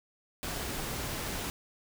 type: noise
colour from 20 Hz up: pink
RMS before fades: -36 dBFS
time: 0.43-1.5 s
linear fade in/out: 0 ms
effects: none